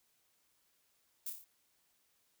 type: noise with echo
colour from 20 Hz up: violet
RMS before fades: -40 dBFS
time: 1.26-1.3 s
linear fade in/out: 5 ms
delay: 29 ms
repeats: 5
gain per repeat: -4 dB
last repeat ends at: 1.445 s
effects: white hiss -75 dBFS RMS until 2.4 s